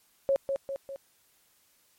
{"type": "tone with echo", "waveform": "sine", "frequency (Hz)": 548, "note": "C#5", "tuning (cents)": -20, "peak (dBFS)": -21, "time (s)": [0.29, 0.36], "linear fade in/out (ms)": 0, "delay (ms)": 200, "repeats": 3, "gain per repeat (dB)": -5, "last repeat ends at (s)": 0.96, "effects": ["white hiss -66 dBFS RMS until 1.98 s", "MP3 64 kbps"]}